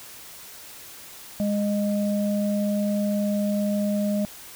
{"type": "tone pair together", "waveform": "sine", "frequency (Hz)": [205.6, 616.1], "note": ["G#3", "D#5"], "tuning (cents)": [-17, -17], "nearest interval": "octave + perfect fifth", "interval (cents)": 1900, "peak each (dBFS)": [-22, -28], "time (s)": [1.4, 4.25], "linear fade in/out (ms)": 0, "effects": ["white hiss -43 dBFS RMS until 4.55 s"]}